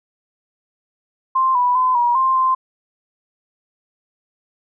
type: tone with pitch steps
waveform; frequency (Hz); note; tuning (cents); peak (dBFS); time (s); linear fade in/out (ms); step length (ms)
sine; 1050 / 984 / 1020 / 959 / 1050 / 1042; C6 / B5 / C6 / A#5 / C6 / C6; +6 / -7 / -44 / +49 / +6 / -7; -13; 1.35-2.55; 10; 200
effects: none